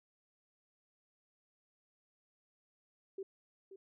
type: tone with echo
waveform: sine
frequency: 387.1 Hz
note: G4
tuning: 22 cents flat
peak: -39 dBFS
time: 3.18-3.23 s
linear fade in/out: 5 ms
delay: 530 ms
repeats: 1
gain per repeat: -11 dB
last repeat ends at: 3.76 s
effects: none